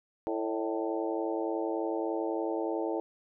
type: harmonic tone with a mistuned harmonic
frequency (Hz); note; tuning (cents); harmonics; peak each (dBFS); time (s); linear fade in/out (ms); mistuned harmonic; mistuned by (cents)
110.8; A2; +13; 3 / 4 / 5 / 6 / 7 / 8; -33 / -35 / -37 / -39 / -40 / -41; 0.27-3; 0; 6; -73
effects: none